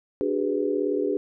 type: chord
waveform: sine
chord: G# half-diminished seventh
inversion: second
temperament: equal with one note detuned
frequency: 293.7 / 377.3 / 415.3 / 493.9 Hz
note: D4 / F#4 / G#4 / B4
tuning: 0 / +34 / 0 / 0 cents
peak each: -28 / -28 / -26 / -30 dBFS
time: 0.21-1.17 s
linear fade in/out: 0 ms
effects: none